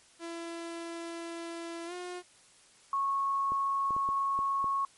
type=tone with pitch glide; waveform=sawtooth; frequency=336 to 358 Hz; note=E4 to F4; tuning=+33 to +43 cents; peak=-34 dBFS; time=0.19-2.23 s; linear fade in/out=50 ms; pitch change=+110 cents; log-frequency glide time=1.86-1.93 s
type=tone; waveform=sine; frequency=1100 Hz; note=C#6; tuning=14 cents flat; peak=-27 dBFS; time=2.93-4.85 s; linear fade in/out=2 ms
type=clicks; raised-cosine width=2 ms; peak=-30 dBFS; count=6; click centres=3.52 / 3.907 / 3.965 / 4.089 / 4.39 / 4.643 s
effects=white hiss -60 dBFS RMS until 4.97 s + MP3 48 kbps